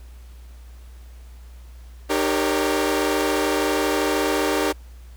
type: chord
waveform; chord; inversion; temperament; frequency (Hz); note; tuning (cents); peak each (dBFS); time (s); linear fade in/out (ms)
sawtooth; Eb dominant seventh; none; equal with one note detuned; 303.5 / 392 / 466.2 / 554.4; Eb4 / G4 / Bb4 / Db5; -43 / 0 / 0 / 0; -20 / -20 / -22 / -24; 2.09-4.73; 20
effects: added 60 Hz sine -39 dBFS peak until 5.16 s + pink hiss -55 dBFS RMS until 5.16 s